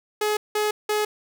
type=tone bursts; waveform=sawtooth; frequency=422.7 Hz; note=G#4; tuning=31 cents sharp; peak=-17 dBFS; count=3; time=0.21-1.05 s; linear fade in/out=5 ms; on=160 ms; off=180 ms; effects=none